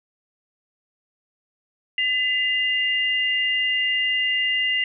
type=tone pair together; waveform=sine; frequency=2018 / 2808 Hz; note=B6 / F7; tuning=+37 / +9 cents; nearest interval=tritone; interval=572 cents; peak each=-22 dBFS; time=1.98-4.84 s; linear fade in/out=2 ms; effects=none